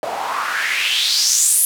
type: noise with band-pass filter sweep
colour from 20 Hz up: white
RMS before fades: -18 dBFS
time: 0.03-1.65 s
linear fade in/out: 0 ms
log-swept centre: 600 to 11000 Hz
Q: 4.2
effects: none